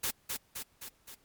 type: noise with echo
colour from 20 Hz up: white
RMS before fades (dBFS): -32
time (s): 0.03-0.11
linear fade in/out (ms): 10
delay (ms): 260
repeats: 4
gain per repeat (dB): -4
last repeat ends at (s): 1.15
effects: pink hiss -68 dBFS RMS until 1.24 s + MP3 96 kbps